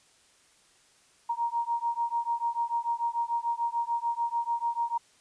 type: beating tone pair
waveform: sine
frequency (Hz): 934 / 940.8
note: A#5 / A#5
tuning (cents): +3 / +16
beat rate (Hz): 6.8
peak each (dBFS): -30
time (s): 1.29-4.98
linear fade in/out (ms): 10
effects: white hiss -62 dBFS RMS until 5.2 s + resampled to 22050 Hz

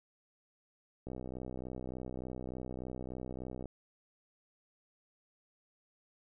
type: click train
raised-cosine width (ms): 2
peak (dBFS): -29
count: 165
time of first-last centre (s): 1.07-3.657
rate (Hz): 63.4
effects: none

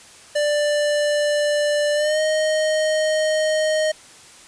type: tone with pitch glide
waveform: square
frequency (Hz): 590 to 621.8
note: D5 to D#5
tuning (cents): +8 to -1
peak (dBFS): -18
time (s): 0.35-3.92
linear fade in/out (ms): 10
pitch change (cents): +91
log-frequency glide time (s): 1.94-2.2
effects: white hiss -45 dBFS RMS until 4.47 s + resampled to 22050 Hz

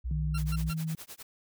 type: tone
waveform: sine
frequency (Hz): 61.9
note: B1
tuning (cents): +5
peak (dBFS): -30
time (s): 0.04-0.71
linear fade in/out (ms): 20
type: tone with pitch glide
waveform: sine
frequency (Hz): 154 to 160.08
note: D#3 to D#3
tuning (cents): -17 to +50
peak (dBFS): -30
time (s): 0.11-0.95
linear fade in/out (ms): 2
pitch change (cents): +67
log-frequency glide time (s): 0.46-0.57
type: tone bursts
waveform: 20% pulse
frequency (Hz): 1369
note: F6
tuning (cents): -35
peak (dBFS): -32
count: 3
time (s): 0.34-0.738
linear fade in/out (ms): 10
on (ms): 46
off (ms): 130
type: noise with tremolo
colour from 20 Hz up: white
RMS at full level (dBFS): -43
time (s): 0.37-1.23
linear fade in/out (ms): 10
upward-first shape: sine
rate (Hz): 9.7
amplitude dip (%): 100
effects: none

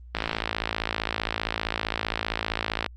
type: click train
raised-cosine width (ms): 0.3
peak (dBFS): -9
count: 151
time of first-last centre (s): 0.15-2.862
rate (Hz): 55.3
effects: added 60 Hz sine -42 dBFS peak until 2.96 s + Opus 32 kbps

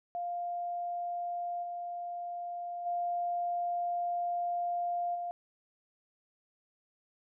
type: tone with level steps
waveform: sine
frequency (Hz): 700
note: F5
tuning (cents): +4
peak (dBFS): -33 / -36 / -30 / -34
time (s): 0.15-5.31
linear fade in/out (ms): 0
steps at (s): 1.62 / 2.85 / 5.14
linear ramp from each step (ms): 20
effects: none

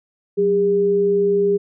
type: tone pair together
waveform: sine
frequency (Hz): 185 / 403.7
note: F#3 / G#4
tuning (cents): 0 / -49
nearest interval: octave + major second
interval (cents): 1351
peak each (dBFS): -25 / -14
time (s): 0.37-1.58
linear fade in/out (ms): 20
effects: none

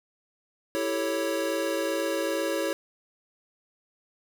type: chord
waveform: square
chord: A dominant seventh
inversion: second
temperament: equal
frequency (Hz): 329.6 / 392 / 440 / 554.4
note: E4 / G4 / A4 / C#5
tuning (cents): 0 / 0 / 0 / 0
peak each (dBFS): -32 / -35 / -35 / -30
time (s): 0.75-2.73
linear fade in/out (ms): 0
effects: none

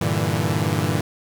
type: chord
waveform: sawtooth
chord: E half-diminished seventh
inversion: first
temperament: equal with one note detuned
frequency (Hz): 98 / 116.07 / 146.83 / 164.81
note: G2 / Bb2 / D3 / E3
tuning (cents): 0 / -7 / 0 / 0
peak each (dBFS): -21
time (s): 0.01-1.01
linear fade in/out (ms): 5
effects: 8-bit

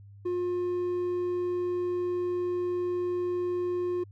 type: tone with hard clipping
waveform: sine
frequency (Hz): 356.3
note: F4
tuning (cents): +35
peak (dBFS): -28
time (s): 0.25-4.04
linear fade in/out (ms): 10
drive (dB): 3
effects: added 100 Hz sine -47 dBFS peak until 4.11 s

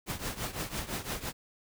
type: noise with tremolo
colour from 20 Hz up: pink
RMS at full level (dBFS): -33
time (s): 0.06-1.33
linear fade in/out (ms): 50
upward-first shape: triangle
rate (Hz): 5.9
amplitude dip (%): 85
effects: none

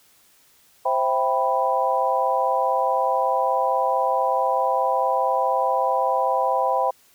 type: chord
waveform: sine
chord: C major seventh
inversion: none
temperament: equal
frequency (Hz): 523.3 / 659.3 / 784 / 987.8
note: C5 / E5 / G5 / B5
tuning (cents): 0 / 0 / 0 / 0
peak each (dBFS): -24 / -26 / -23 / -23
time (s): 0.85-6.91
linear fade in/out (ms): 10
effects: white hiss -57 dBFS RMS until 7.14 s

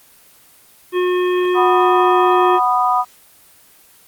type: harmonic tone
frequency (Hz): 361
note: F#4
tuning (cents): -43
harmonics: 1 / 3 / 5 / 7 / 9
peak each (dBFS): -14 / -24 / -28 / -31 / -33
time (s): 0.92-2.6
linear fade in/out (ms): 50
type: chord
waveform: sine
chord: B major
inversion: second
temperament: just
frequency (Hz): 740.8 / 987.8 / 1234.7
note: F#5 / B5 / D#6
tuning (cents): +2 / 0 / -14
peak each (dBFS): -17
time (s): 1.54-3.05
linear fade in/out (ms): 50
effects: white hiss -48 dBFS RMS until 4.07 s + Opus 24 kbps

